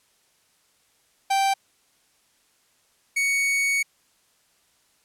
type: tone pair in turn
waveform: 45% pulse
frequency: 782 / 2229 Hz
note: G5 / C#7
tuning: -4 / +9 cents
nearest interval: octave + tritone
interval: 1813 cents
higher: second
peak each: -19 / -20 dBFS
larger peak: first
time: 1.3-1.54 / 3.16-3.83 s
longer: second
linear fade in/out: 10 ms
effects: white hiss -64 dBFS RMS until 5.04 s + low-pass 11000 Hz 12 dB/octave